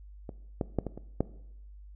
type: clicks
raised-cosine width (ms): 2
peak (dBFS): -25 / -15 / -13 / -20 / -27 / -12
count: 6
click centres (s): 0.292 / 0.612 / 0.787 / 0.867 / 0.976 / 1.206
effects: noise-tail reverb RT60 0.8 s tail -18 dB re dry + added 50 Hz sine -46 dBFS peak until 1.95 s